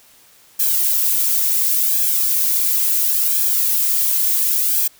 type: noise with flanger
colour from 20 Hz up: violet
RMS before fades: -17 dBFS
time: 0.59-4.88 s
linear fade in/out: 10 ms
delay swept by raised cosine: 1.2 to 3 ms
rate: 0.71 Hz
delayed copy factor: +0.95
effects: white hiss -50 dBFS RMS until 4.99 s